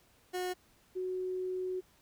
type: tone pair in turn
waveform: 30% pulse / sine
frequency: 363.6 / 369.5 Hz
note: F#4 / F#4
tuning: -30 / -2 cents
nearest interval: unison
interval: 28 cents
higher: second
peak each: -31 / -33 dBFS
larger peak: first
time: 0.33-0.54 / 0.95-1.81 s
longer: second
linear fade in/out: 20 ms
effects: pink hiss -66 dBFS RMS until 2.01 s